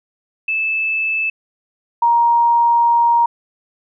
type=tone pair in turn; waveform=sine; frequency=2624 / 939.6 Hz; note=E7 / A#5; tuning=-9 / +13 cents; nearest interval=octave + tritone; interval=1778 cents; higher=first; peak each=-16 / -10 dBFS; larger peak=second; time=0.48-1.3 / 2.02-3.26 s; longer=second; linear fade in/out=5 ms; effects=none